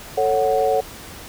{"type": "chord", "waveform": "sine", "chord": "F# minor", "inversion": "first", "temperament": "just", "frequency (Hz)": [444, 555, 740], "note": ["A4", "C#5", "F#5"], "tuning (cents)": [16, 2, 0], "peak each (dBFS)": -20, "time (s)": [0.17, 0.81], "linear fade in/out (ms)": 10, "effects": ["pink hiss -38 dBFS RMS until 1.28 s"]}